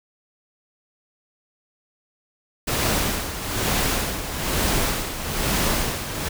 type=noise with tremolo; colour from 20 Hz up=pink; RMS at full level=-21 dBFS; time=2.67-6.29 s; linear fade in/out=10 ms; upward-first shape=sine; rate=1.1 Hz; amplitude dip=65%; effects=none